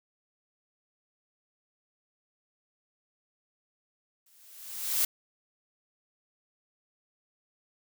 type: noise with exponential growth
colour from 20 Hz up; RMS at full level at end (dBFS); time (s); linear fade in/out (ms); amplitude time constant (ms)
blue; -24; 4.26-5.05; 5; 170
effects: none